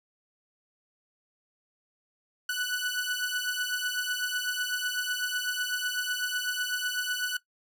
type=beating tone pair; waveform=sawtooth; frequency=1480 / 1488 Hz; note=F#6 / F#6; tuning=0 / +9 cents; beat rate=8 Hz; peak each=-29 / -27 dBFS; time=2.49-7.37 s; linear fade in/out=5 ms; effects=noise-tail reverb RT60 0.1 s tail -17 dB re dry